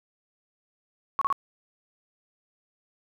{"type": "tone bursts", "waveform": "sine", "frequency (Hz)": 1108.7, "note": "C#6", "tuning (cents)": 0, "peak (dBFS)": -21, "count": 3, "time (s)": [1.19, 1.326], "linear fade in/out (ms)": 0, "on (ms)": 24, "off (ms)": 32, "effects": []}